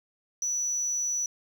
sine tone, 5920 Hz, F#8, in tune, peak -24 dBFS, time 0.42-1.26 s, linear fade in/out 2 ms, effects tanh soft clip ceiling -25 dBFS + 9-bit

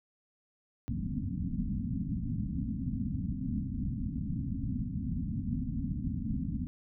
white low-pass noise, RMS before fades -34 dBFS, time 0.88-6.67 s, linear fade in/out 0 ms, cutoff 270 Hz, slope 96 dB/octave, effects none

